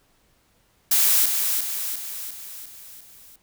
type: noise with echo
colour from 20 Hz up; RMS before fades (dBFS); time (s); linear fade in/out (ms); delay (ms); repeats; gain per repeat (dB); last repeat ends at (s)
blue; -18; 0.91-1.26; 5; 350; 6; -5; 3.36
effects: pink hiss -63 dBFS RMS until 3.42 s